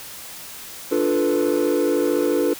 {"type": "chord", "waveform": "triangle", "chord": "B half-diminished seventh", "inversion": "first", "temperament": "equal", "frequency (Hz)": [293.7, 349.2, 440, 493.9], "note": ["D4", "F4", "A4", "B4"], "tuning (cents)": [0, 0, 0, 0], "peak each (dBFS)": -20, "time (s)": [0.91, 2.54], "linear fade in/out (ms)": 10, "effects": ["tanh soft clip ceiling -10 dBFS", "white hiss -37 dBFS RMS until 2.59 s"]}